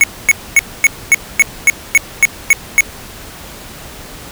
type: tone bursts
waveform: square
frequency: 2209 Hz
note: C#7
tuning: 7 cents flat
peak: -4 dBFS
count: 11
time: 0.01-2.807 s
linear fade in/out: 0 ms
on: 27 ms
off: 250 ms
effects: pink hiss -32 dBFS RMS until 4.31 s